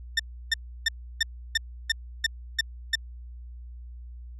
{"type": "tone bursts", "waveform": "20% pulse", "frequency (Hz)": 1803, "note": "A6", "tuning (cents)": 42, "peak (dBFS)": -15, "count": 9, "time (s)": [0.17, 2.955], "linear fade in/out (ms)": 5, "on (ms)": 25, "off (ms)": 320, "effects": ["added 60 Hz sine -39 dBFS peak until 4.39 s", "resampled to 24000 Hz"]}